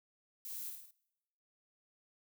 violet noise with echo, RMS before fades -45 dBFS, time 0.45-0.7 s, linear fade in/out 0 ms, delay 52 ms, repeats 4, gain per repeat -4 dB, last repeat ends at 0.908 s, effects noise-tail reverb RT60 1.0 s tail -25 dB re dry

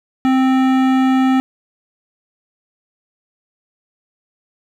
sine tone with hard clipping, 261.6 Hz, C4, in tune, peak -13 dBFS, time 0.25-1.4 s, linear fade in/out 0 ms, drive 16 dB, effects none

